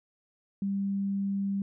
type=tone; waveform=sine; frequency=197.6 Hz; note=G3; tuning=14 cents sharp; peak=-27 dBFS; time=0.62-1.62 s; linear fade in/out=2 ms; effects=none